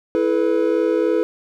triangle chord, E suspended fourth, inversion none, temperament equal with one note detuned, 329.6 / 430.9 / 493.9 Hz, E4 / A4 / B4, 0 / -36 / 0 cents, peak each -18 dBFS, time 0.15-1.23 s, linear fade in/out 0 ms, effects none

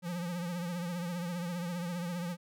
square tone with vibrato, 174.61 Hz, F3, in tune, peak -35 dBFS, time 0.02-2.37 s, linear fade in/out 50 ms, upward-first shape triangle, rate 15 Hz, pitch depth 80 cents each way, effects none

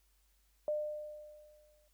sine tone with exponential decay, 602 Hz, D5, 43 cents sharp, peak -30 dBFS, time 0.68-1.88 s, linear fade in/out 1 ms, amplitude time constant 260 ms, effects added 50 Hz sine -70 dBFS peak until 1.93 s + white hiss -75 dBFS RMS until 1.93 s

